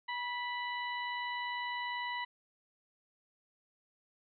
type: harmonic tone with a mistuned harmonic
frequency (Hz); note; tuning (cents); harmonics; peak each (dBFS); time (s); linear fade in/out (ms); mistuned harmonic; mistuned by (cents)
987.8; B5; 0; 1 / 2 / 3 / 4; -38 / -39 / -46 / -48; 0.08-2.25; 10; 1; -31
effects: none